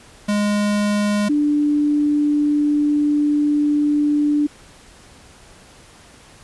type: tone pair in turn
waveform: square / sine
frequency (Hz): 206.7 / 294.6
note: G#3 / D4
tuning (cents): -8 / +6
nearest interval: tritone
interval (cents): 614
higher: second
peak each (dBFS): -17 / -14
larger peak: second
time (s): 0.28-1.29 / 1.29-4.47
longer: second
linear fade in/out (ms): 10
effects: pink hiss -46 dBFS RMS until 6.43 s + resampled to 24000 Hz